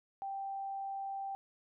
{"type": "tone", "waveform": "sine", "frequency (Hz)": 784, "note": "G5", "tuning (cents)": 0, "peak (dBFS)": -37, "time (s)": [0.22, 1.35], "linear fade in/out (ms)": 0, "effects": []}